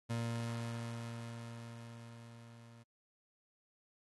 30% pulse tone with level ramp, 116.54 Hz, A#2, in tune, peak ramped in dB -32 to -53 dBFS, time 0.09-2.84 s, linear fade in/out 20 ms, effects AAC 32 kbps

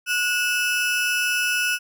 35% pulse tone pair together, 1461.6 / 2627 Hz, F#6 / E7, -22 / -7 cents, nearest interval minor seventh, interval 1015 cents, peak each -21 / -22 dBFS, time 0.06-1.79 s, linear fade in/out 50 ms, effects none

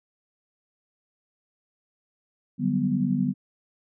sine chord, G major seventh, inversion second, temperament equal, 146.83 / 185 / 196 / 246.9 Hz, D3 / F#3 / G3 / B3, 0 / 0 / 0 / 0 cents, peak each -29 / -28 / -27 / -25 dBFS, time 2.58-3.34 s, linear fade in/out 50 ms, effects none

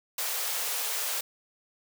white high-pass noise, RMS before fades -31 dBFS, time 0.18-1.21 s, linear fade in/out 5 ms, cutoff 430 Hz, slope 96 dB/octave, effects none

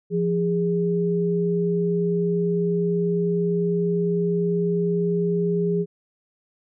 sine tone pair together, 172.68 / 410.7 Hz, F3 / G#4, -19 / -19 cents, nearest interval octave + minor third, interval 1500 cents, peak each -22 / -22 dBFS, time 0.1-5.86 s, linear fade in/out 50 ms, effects none

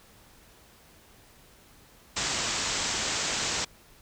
white low-pass noise, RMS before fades -30 dBFS, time 2.16-3.65 s, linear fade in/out 10 ms, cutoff 7900 Hz, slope 96 dB/octave, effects pink hiss -56 dBFS RMS until 4.01 s

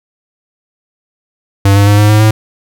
square tone with pitch steps, 99.1 / 100.95 / 102.83 / 104.75 / 106.7 / 108.7 Hz, G2 / G#2 / G#2 / G#2 / G#2 / A2, +19 / -49 / -17 / +15 / +47 / -21 cents, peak -5 dBFS, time 1.65-2.31 s, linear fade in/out 5 ms, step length 110 ms, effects none

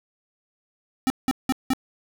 square tone bursts, 261.6 Hz, C4, in tune, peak -19 dBFS, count 4, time 1.07-1.734 s, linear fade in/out 0 ms, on 31 ms, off 180 ms, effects none

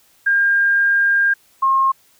sine tone pair in turn, 1607 / 1072.5 Hz, G6 / C6, +43 / +42 cents, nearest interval perfect fifth, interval 701 cents, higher first, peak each -12 dBFS, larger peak neither, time 0.26-1.34 / 1.62-1.92 s, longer first, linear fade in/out 10 ms, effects white hiss -55 dBFS RMS until 2.19 s

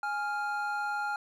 triangle tone pair together, 830.6 / 1396.9 Hz, G#5 / F6, 0 / 0 cents, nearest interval major sixth, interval 900 cents, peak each -31 / -31 dBFS, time 0.03-1.16 s, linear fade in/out 2 ms, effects none

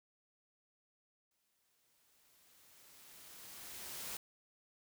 white noise with exponential growth, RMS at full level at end -43 dBFS, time 1.31-4.17 s, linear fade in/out 2 ms, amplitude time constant 620 ms, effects none

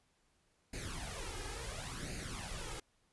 pink noise with flanger, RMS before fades -43 dBFS, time 0.73-2.8 s, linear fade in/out 5 ms, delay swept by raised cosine 0.44 to 2.44 ms, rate 0.71 Hz, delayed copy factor +0.7, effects pink hiss -75 dBFS RMS until 3.12 s + resampled to 24000 Hz

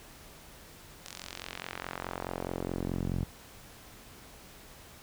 sawtooth tone with band-pass filter sweep, 44.74 Hz, F1, 43 cents sharp, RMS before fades -37 dBFS, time 1.05-3.24 s, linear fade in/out 0 ms, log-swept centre 6800 to 140 Hz, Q 1, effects pink hiss -52 dBFS RMS until 5.02 s

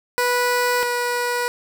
15% pulse tone pair in turn, 490.9 / 486.4 Hz, B4 / B4, -10 / -26 cents, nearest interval unison, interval 16 cents, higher first, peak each -11 / -14 dBFS, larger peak first, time 0.18-0.83 / 0.83-1.48 s, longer neither, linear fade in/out 0 ms, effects none

